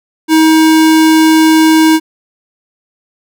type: tone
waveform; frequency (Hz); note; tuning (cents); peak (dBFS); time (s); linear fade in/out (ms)
square; 317.5; D#4; +35; -5; 0.28-2; 50
effects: none